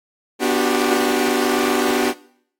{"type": "chord", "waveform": "sawtooth", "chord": "G major seventh", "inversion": "first", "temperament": "equal with one note detuned", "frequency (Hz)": [246.9, 293.7, 364.1, 392], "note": ["B3", "D4", "F#4", "G4"], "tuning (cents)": [0, 0, -28, 0], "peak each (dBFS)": -18, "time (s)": [0.39, 2.14], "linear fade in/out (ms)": 50, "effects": ["noise-tail reverb RT60 0.6 s tail -19 dB re dry", "AAC 64 kbps"]}